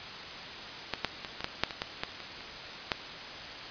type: clicks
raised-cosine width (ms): 0.2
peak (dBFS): -11 / -9 / -18 / -18 / -12 / -6 / -19 / -13 / -12 / -23 / -26 / -8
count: 12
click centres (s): 0.937 / 1.047 / 1.248 / 1.406 / 1.444 / 1.636 / 1.708 / 1.819 / 2.035 / 2.203 / 2.407 / 2.918
effects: white hiss -41 dBFS RMS until 3.7 s + resampled to 11025 Hz